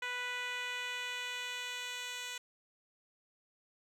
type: tone with band-pass filter sweep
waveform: 10% pulse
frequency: 493.9 Hz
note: B4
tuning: in tune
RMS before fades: -40 dBFS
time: 0.02-2.38 s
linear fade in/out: 5 ms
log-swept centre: 2000 to 4800 Hz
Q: 0.99
effects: none